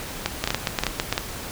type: clicks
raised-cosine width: 0.2 ms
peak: -4 dBFS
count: 12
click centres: 0.26 / 0.44 / 0.475 / 0.505 / 0.546 / 0.672 / 0.788 / 0.836 / 0.867 / 0.999 / 1.126 / 1.179 s
effects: pink hiss -34 dBFS RMS until 1.51 s